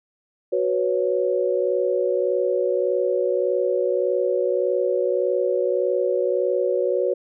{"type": "chord", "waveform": "sine", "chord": "F# suspended fourth", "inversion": "none", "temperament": "just", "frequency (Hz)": [370, 493.3, 555], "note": ["F#4", "B4", "C#5"], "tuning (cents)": [0, -2, 2], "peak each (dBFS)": -23, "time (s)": [0.52, 7.14], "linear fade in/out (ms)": 10, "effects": []}